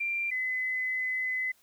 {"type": "tone pair in turn", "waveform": "sine", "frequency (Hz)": [2372, 2024], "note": ["D7", "B6"], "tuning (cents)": [17, 42], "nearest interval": "minor third", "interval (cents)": 275, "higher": "first", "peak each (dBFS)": -28, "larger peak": "neither", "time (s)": [[0, 0.31], [0.31, 1.52]], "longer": "second", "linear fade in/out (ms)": 10, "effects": ["white hiss -65 dBFS RMS until 1.62 s"]}